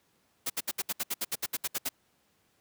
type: noise bursts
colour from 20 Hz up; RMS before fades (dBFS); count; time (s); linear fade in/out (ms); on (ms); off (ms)
white; -31; 14; 0.46-1.891; 10; 40; 67
effects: pink hiss -70 dBFS RMS until 2.6 s + high-pass 100 Hz 12 dB/octave